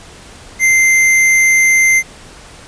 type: tone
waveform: square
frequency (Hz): 2084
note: C7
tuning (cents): -7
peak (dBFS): -8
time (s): 0.59-2.03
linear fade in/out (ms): 50
effects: pink hiss -37 dBFS RMS until 2.67 s + resampled to 22050 Hz